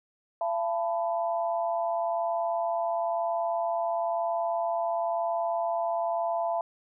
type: tone cluster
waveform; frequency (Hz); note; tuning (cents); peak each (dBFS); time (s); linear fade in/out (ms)
sine; 679 / 877 / 998; F5 / A5 / B5; -49 / -6 / +18; -27 / -33 / -35; 0.41-6.61; 2
effects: none